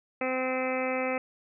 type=harmonic tone; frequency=258 Hz; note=C4; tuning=24 cents flat; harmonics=1 / 2 / 3 / 4 / 5 / 6 / 7 / 8 / 9 / 10; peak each=-34 / -30 / -36 / -43 / -38 / -46 / -44 / -37 / -39 / -39 dBFS; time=0.21-1.18 s; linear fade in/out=2 ms; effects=none